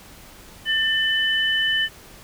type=tone pair together; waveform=sine; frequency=1788 / 3007 Hz; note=A6 / F#7; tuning=+27 / +27 cents; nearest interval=major sixth; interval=900 cents; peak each=-21 dBFS; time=0.65-1.89 s; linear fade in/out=50 ms; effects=pink hiss -45 dBFS RMS until 2.23 s